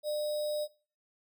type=tone with sample-and-hold; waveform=sine; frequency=600 Hz; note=D5; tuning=37 cents sharp; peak=-30 dBFS; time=0.03-0.68 s; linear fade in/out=50 ms; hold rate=4410 Hz; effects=noise-tail reverb RT60 0.4 s tail -19 dB re dry